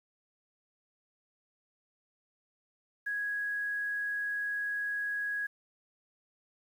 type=tone with quantisation; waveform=sine; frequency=1661.2 Hz; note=G#6; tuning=in tune; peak=-31 dBFS; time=3.06-5.47 s; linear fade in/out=10 ms; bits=10; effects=none